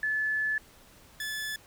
sine / sawtooth tone pair in turn, 1730 / 1730 Hz, A6 / A6, -30 / -30 cents, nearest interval unison, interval 0 cents, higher neither, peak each -26 / -29 dBFS, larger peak first, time 0.03-0.58 / 1.2-1.56 s, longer first, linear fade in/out 2 ms, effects pink hiss -56 dBFS RMS until 1.66 s

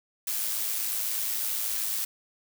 blue noise with amplitude modulation, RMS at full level -28 dBFS, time 0.27-2.05 s, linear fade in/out 5 ms, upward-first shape sine, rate 108 Hz, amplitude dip 40%, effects none

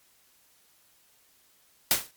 white noise with exponential decay, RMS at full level -18 dBFS, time 1.91-2.11 s, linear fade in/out 1 ms, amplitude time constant 42 ms, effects white hiss -63 dBFS RMS until 2.16 s + MP3 96 kbps

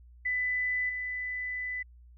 sine tone with level steps, 1997 Hz, B6, 19 cents sharp, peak -27 / -32 dBFS, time 0.25-1.83 s, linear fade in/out 10 ms, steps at 0.89 s, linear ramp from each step 5 ms, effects added 60 Hz sine -51 dBFS peak until 2.17 s

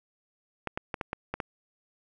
clicks, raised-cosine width 0.5 ms, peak -16 dBFS, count 7, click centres 0.673 / 0.775 / 0.942 / 1.012 / 1.131 / 1.34 / 1.402 s, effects none

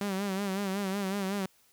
sawtooth tone with vibrato, 196 Hz, G3, in tune, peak -26 dBFS, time 0.01-1.46 s, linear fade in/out 2 ms, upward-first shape sine, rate 5.4 Hz, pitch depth 73 cents each way, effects white hiss -65 dBFS RMS until 1.72 s

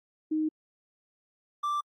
sine / triangle tone pair in turn, 311.1 / 1174.6 Hz, D#4 / D6, 0 / 0 cents, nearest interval octave + major seventh, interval 2300 cents, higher second, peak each -25 / -25 dBFS, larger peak neither, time 0.31-0.49 / 1.63-1.81 s, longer neither, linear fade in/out 10 ms, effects AAC 48 kbps

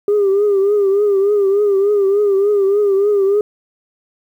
sine tone with vibrato, 402 Hz, G4, 44 cents sharp, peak -9 dBFS, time 0.08-3.41 s, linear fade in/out 2 ms, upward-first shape triangle, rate 3.4 Hz, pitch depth 83 cents each way, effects tanh soft clip ceiling -8 dBFS + 8-bit

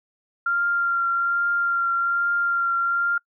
sine tone with vibrato, 1387 Hz, F6, 12 cents flat, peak -19 dBFS, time 0.46-3.18 s, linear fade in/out 5 ms, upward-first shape triangle, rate 1.2 Hz, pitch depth 16 cents each way, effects noise-tail reverb RT60 0.1 s tail -26 dB re dry

